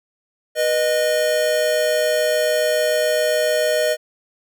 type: tone pair together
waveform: square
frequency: 488.8 / 615.8 Hz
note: B4 / D#5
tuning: -18 / -18 cents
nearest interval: major third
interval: 400 cents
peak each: -23 / -18 dBFS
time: 0.55-3.97 s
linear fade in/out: 50 ms
effects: none